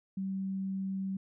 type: tone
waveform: sine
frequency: 192.3 Hz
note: G3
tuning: 33 cents flat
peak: -32 dBFS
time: 0.17-1.17 s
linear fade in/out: 5 ms
effects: none